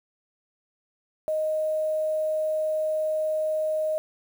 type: tone with quantisation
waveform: sine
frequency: 622.3 Hz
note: D#5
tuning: in tune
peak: -23 dBFS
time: 1.28-3.98 s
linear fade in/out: 0 ms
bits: 8
effects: none